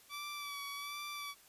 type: tone with vibrato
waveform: 15% pulse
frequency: 1152 Hz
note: D6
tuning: 34 cents flat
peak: -35 dBFS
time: 0.09-1.35 s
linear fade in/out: 50 ms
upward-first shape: sine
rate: 1.3 Hz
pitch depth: 33 cents each way
effects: white hiss -62 dBFS RMS until 1.48 s + resampled to 32000 Hz